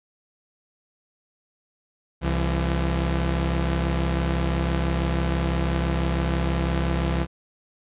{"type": "tone pair together", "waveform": "sawtooth", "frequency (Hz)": [66.02, 168.5], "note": ["C2", "E3"], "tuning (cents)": [16, 38], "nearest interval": "octave + major third", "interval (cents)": 1622, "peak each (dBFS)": [-19, -22], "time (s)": [2.21, 7.27], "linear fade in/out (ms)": 50, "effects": ["resampled to 8000 Hz"]}